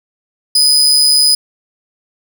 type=tone; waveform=35% pulse; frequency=4986 Hz; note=D#8; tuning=3 cents sharp; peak=-6 dBFS; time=0.55-1.35 s; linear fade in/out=5 ms; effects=none